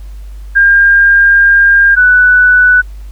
sine tone pair in turn, 1606 / 1488 Hz, G6 / F#6, +41 / +9 cents, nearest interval minor second, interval 132 cents, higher first, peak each -3 dBFS, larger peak neither, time 0.55-1.96 / 1.96-2.82 s, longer first, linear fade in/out 20 ms, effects added 50 Hz sine -24 dBFS peak until 3.11 s + pink hiss -47 dBFS RMS until 3.11 s

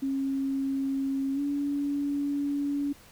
sine tone with pitch glide, 271.4 to 284.9 Hz, C#4 to C#4, -36 to +48 cents, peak -26 dBFS, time 0.02-2.93 s, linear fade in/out 10 ms, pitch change +84 cents, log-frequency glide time 1.34-1.4 s, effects pink hiss -54 dBFS RMS until 3.11 s

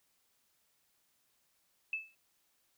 sine tone with exponential decay, 2620 Hz, E7, 11 cents flat, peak -30 dBFS, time 1.93-2.15 s, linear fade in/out 2 ms, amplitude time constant 46 ms, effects white hiss -75 dBFS RMS until 2.77 s

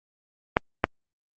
clicks, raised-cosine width 0.5 ms, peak -3 dBFS, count 2, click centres 0.569 / 0.841 s, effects Opus 32 kbps

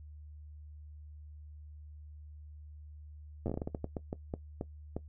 slowing click train, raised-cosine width 2 ms, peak -22 dBFS, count 16, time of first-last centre 3.46-4.966 s, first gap 9 ms, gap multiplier 1.3, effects noise-tail reverb RT60 0.1 s tail -17 dB re dry + added 75 Hz sine -47 dBFS peak until 5.08 s

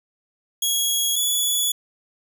15% pulse tone pair in turn, 3322 / 3415 Hz, G#7 / G#7, 0 / +48 cents, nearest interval unison, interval 48 cents, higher second, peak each -12 dBFS, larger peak neither, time 0.62-1.16 / 1.16-1.72 s, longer second, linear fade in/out 5 ms, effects none

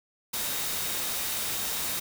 sine tone in noise, 3735 Hz, A#7, 3 cents sharp, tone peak -42 dBFS, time 0.33-2 s, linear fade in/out 10 ms, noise white, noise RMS -31 dBFS, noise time 0.33-2 s, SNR -14 dB, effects none

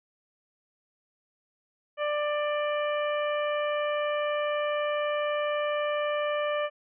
harmonic tone, 592 Hz, D5, 14 cents sharp, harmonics 1 / 2 / 3 / 4 / 5, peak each -27 / -33 / -37 / -39 / -41 dBFS, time 1.97-6.7 s, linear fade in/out 50 ms, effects none

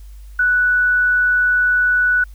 sine tone, 1480 Hz, F#6, in tune, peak -12 dBFS, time 0.39-2.24 s, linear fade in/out 5 ms, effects added 50 Hz sine -34 dBFS peak until 2.34 s + white hiss -55 dBFS RMS until 2.34 s

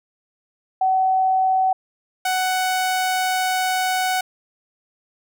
sine / sawtooth tone pair in turn, 756 / 744.3 Hz, F#5 / F#5, +37 / +10 cents, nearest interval unison, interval 27 cents, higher first, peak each -15 dBFS, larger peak neither, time 0.81-1.73 / 2.25-4.21 s, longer second, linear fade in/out 5 ms, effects none

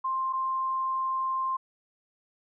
sine tone pair in turn, 1052 / 1052 Hz, C6 / C6, +9 / +9 cents, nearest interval unison, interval 0 cents, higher neither, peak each -26 / -26 dBFS, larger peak neither, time 0.04-0.33 / 0.33-1.57 s, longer second, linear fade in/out 10 ms, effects none

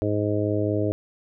harmonic tone, 104.4 Hz, G#2, 10 cents sharp, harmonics 1 / 2 / 3 / 4 / 5 / 6, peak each -26 / -35 / -26 / -28 / -30 / -30 dBFS, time 0.02-0.92 s, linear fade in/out 0 ms, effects none

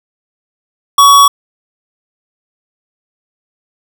square tone, 1125 Hz, C#6, 25 cents sharp, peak -3 dBFS, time 0.98-1.28 s, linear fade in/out 5 ms, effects none

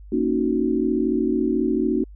sine chord, D# minor seventh, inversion second, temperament equal, 233.1 / 277.2 / 311.1 / 370 Hz, A#3 / C#4 / D#4 / F#4, 0 / 0 / 0 / 0 cents, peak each -24 dBFS, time 0.12-2.04 s, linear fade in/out 5 ms, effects added 50 Hz sine -39 dBFS peak until 2.15 s

